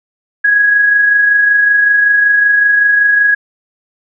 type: tone with amplitude modulation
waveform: sine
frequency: 1661.2 Hz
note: G#6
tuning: in tune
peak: -5 dBFS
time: 0.44-3.35 s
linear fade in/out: 10 ms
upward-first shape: sine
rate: 25.3 Hz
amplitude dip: 35%
effects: none